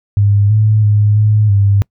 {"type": "tone with pitch steps", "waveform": "sine", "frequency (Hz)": [101.7, 107.5, 104.5, 106.4, 100.1], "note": ["G#2", "A2", "G#2", "G#2", "G2"], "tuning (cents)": [-36, -40, 11, 42, 37], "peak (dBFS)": -7, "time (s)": [0.17, 1.82], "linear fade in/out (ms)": 0, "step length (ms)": 330, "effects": ["noise-tail reverb RT60 0.1 s tail -26 dB re dry"]}